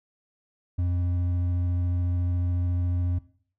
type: tone with hard clipping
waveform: triangle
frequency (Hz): 88.6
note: F2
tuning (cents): +25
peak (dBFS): -24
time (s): 0.78-3.19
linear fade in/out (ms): 10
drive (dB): 8
effects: noise-tail reverb RT60 0.5 s tail -17 dB re dry